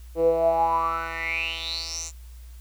10% pulse tone with band-pass filter sweep, 164.81 Hz, E3, in tune, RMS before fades -25 dBFS, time 0.15-2.12 s, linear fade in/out 50 ms, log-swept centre 420 to 7100 Hz, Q 9.8, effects added 60 Hz sine -40 dBFS peak until 2.6 s + white hiss -57 dBFS RMS until 2.6 s

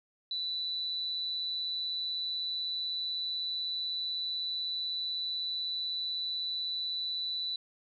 sine tone with amplitude modulation, 3972 Hz, B7, 9 cents sharp, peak -30 dBFS, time 0.31-7.56 s, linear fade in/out 2 ms, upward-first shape sine, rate 176 Hz, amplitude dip 40%, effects none

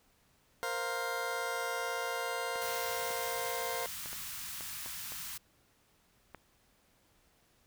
20% pulse chord, Bb suspended second, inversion none, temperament just, 466.2 / 524.4 / 699.2 Hz, Bb4 / C5 / F5, 0 / +4 / +2 cents, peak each -34 dBFS, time 0.63-3.86 s, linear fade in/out 0 ms
clicks, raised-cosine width 0.5 ms, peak -30 dBFS, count 8, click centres 2.558 / 3.107 / 4.059 / 4.13 / 4.608 / 4.861 / 5.121 / 6.347 s
white band-stop noise, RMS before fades -42 dBFS, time 2.61-5.38 s, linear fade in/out 10 ms, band 200 to 980 Hz, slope 24 dB/octave
effects pink hiss -69 dBFS RMS until 7.66 s

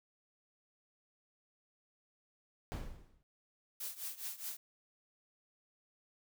brown noise with exponential decay, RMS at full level -34 dBFS, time 2.72-3.23 s, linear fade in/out 0 ms, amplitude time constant 110 ms
blue noise with tremolo, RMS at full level -40 dBFS, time 3.8-4.57 s, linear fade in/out 5 ms, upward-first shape triangle, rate 4.8 Hz, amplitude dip 90%
effects none

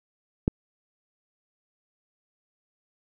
click, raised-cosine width 3 ms, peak -8 dBFS, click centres 0.479 s, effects none

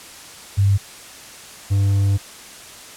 sine / triangle tone pair in turn, 99.2 / 99.2 Hz, G2 / G2, +21 / +21 cents, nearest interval unison, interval 0 cents, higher neither, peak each -12 dBFS, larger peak neither, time 0.57-0.78 / 1.7-2.18 s, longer second, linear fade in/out 20 ms, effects white hiss -39 dBFS RMS until 2.96 s + low-pass 10000 Hz 12 dB/octave

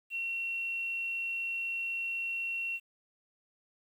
sine tone with quantisation, 2728 Hz, F7, 41 cents flat, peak -32 dBFS, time 0.1-2.8 s, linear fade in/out 50 ms, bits 10, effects none

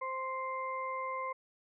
harmonic tone, 523.3 Hz, C5, in tune, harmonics 1 / 2 / 4, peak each -41 / -36 / -44 dBFS, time 0.01-1.33 s, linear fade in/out 10 ms, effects none

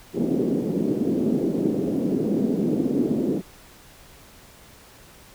pink band-pass noise, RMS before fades -23 dBFS, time 0.13-3.42 s, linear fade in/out 50 ms, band 200 to 390 Hz, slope 24 dB/octave, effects pink hiss -49 dBFS RMS until 5.34 s

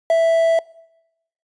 triangle tone with quantisation, 659.3 Hz, E5, in tune, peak -10 dBFS, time 0.1-0.59 s, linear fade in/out 2 ms, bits 6, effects noise-tail reverb RT60 0.9 s tail -24 dB re dry + resampled to 22050 Hz

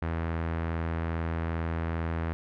sawtooth tone with low-pass filter, 82.41 Hz, E2, in tune, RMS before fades -31 dBFS, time 0.02-2.33 s, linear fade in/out 0 ms, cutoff 1800 Hz, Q 1.4, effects none

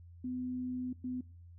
sine tone bursts at uneven times, 252.1 Hz, B3, 36 cents sharp, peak -35 dBFS, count 2, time 0.24-0.93 / 1.04-1.21 s, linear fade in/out 5 ms, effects noise-tail reverb RT60 0.5 s tail -21 dB re dry + added 86 Hz sine -51 dBFS peak until 1.58 s

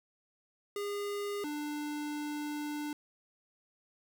square tone pair in turn, 407.5 / 296.6 Hz, G#4 / D4, -33 / +17 cents, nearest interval perfect fourth, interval 550 cents, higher first, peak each -35 / -36 dBFS, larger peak first, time 0.76-1.44 / 1.44-2.93 s, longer second, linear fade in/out 2 ms, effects none

